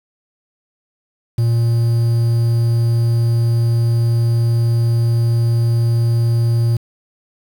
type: tone with quantisation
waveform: triangle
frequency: 116.54 Hz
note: A#2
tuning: in tune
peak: -10 dBFS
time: 1.38-6.77 s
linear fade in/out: 5 ms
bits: 6
effects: none